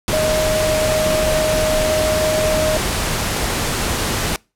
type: tone in noise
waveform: sine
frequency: 622.3 Hz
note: D#5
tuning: in tune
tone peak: -16 dBFS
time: 0.13-2.77 s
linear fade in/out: 0 ms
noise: pink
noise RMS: -20 dBFS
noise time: 0.08-4.36 s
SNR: +1 dB
effects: noise-tail reverb RT60 0.3 s tail -26 dB re dry + low-pass 12000 Hz 12 dB/octave